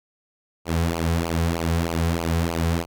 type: tone with flanger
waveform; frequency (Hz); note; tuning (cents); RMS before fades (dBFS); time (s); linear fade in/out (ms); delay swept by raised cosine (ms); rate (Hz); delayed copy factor
sawtooth; 83.4; E2; +21; -23; 0.65-2.86; 50; 0.53 to 3.43; 3.2; -0.85
effects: none